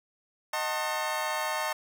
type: chord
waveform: 25% pulse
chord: D# diminished seventh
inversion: none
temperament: just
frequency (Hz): 622.3 / 746.7 / 896 / 1075.3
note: D#5 / F#5 / A5 / C6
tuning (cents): 0 / +16 / +31 / +47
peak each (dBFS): -30 / -34 / -29 / -32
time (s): 0.53-1.73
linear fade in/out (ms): 5
effects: none